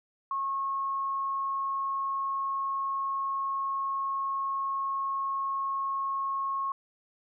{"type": "tone", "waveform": "sine", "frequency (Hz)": 1090, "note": "C#6", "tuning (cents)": -29, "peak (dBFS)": -28, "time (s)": [0.31, 6.72], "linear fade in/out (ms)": 2, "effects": []}